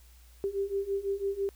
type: beating tone pair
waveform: sine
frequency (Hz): 392 / 398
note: G4 / G4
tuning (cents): 0 / +26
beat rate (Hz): 6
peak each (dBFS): -33 / -31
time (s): 0.44-1.49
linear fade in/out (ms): 0
effects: added 60 Hz sine -53 dBFS peak until 1.55 s + white hiss -62 dBFS RMS until 1.55 s